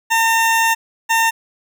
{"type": "tone pair in turn", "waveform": "20% pulse", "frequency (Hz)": [908, 908], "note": ["A#5", "A#5"], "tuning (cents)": [-46, -46], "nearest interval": "unison", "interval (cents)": 0, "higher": "neither", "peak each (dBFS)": -8, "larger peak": "neither", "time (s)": [[0.1, 0.75], [1.09, 1.31]], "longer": "first", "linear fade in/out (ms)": 20, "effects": []}